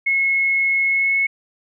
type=tone with pitch glide; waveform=sine; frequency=2177 to 2193 Hz; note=C#7 to C#7; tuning=-32 to -19 cents; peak=-15 dBFS; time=0.06-1.27 s; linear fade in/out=10 ms; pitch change=+13 cents; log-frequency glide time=0.86-1.16 s; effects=none